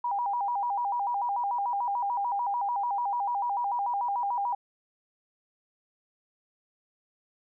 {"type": "tone with vibrato", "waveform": "sine", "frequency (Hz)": 880, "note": "A5", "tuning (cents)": 0, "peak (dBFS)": -26, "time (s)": [0.04, 4.55], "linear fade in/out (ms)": 5, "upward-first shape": "square", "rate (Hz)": 6.8, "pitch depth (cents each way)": 160, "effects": []}